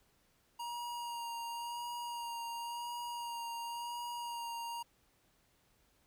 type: tone with vibrato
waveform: square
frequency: 945 Hz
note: A#5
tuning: 23 cents sharp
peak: -40 dBFS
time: 0.59-4.83 s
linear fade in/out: 10 ms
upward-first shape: sine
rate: 0.94 Hz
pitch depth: 19 cents each way
effects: pink hiss -72 dBFS RMS until 6.06 s